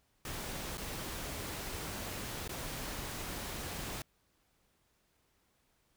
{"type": "noise with dropouts", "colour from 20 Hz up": "pink", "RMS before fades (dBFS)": -41, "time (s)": [0.25, 4.02], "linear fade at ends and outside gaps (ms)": 2, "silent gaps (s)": [[0.773, 0.779], [2.478, 2.492]], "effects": ["pink hiss -74 dBFS RMS until 5.96 s"]}